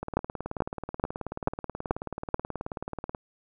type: two click trains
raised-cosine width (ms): 1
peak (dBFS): -9 / -19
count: 6 / 59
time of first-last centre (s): 0.17-2.344 / 0.03-3.148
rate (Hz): 2.3 / 18.6
effects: none